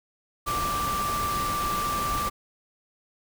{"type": "tone in noise", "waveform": "sine", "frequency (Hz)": 1174.7, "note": "D6", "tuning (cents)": 0, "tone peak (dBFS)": -26, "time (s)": [0.46, 2.3], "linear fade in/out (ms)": 20, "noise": "pink", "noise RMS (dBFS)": -32, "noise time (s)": [0.46, 2.3], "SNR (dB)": 3, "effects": []}